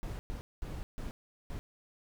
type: noise bursts at uneven times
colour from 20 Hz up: brown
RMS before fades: -39 dBFS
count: 5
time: 0.03-0.19 / 0.3-0.41 / 0.62-0.83 / 0.98-1.11 / 1.5-1.59 s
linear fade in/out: 0 ms
effects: none